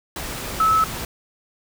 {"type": "tone in noise", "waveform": "sine", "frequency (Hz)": 1300, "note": "E6", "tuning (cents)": -24, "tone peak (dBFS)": -14, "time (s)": [0.6, 0.84], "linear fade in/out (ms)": 2, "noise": "pink", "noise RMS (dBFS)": -30, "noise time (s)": [0.16, 1.05], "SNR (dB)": 13, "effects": []}